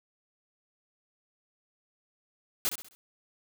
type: noise with echo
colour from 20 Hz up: white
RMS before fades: -28 dBFS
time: 2.65-2.69 s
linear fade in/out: 0 ms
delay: 65 ms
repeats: 4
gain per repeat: -8 dB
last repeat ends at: 2.95 s
effects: none